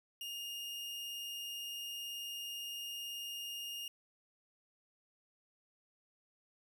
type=tone; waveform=40% pulse; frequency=2837 Hz; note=F7; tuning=27 cents sharp; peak=-40 dBFS; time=0.21-3.88 s; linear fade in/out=2 ms; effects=none